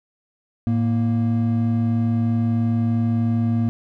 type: tone pair together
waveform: triangle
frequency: 110.01 / 233.1 Hz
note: A2 / A#3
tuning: 0 / 0 cents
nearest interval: octave + minor second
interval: 1300 cents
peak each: -18 dBFS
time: 0.67-3.69 s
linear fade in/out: 0 ms
effects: none